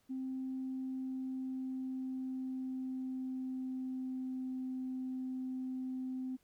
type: tone with pitch glide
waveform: sine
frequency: 261.6 to 258.1 Hz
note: C4 to C4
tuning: 0 to -23 cents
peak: -36 dBFS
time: 0.09-6.37 s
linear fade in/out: 20 ms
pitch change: -23 cents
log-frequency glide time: 0.57-4.66 s
effects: tanh soft clip ceiling -32 dBFS + pink hiss -74 dBFS RMS until 6.43 s